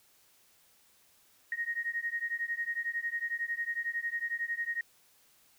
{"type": "beating tone pair", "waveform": "sine", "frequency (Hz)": [1864.7, 1875.7], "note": ["A#6", "A#6"], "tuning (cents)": [0, 10], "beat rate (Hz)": 11, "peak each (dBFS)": [-35, -35], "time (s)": [1.52, 4.81], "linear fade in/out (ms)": 2, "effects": ["white hiss -65 dBFS RMS until 5.58 s"]}